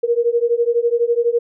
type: beating tone pair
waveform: sine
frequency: 466.2 / 478.2 Hz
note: A#4 / A#4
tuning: 0 / +44 cents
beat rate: 12 Hz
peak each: -17 dBFS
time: 0.03-1.39 s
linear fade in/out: 10 ms
effects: none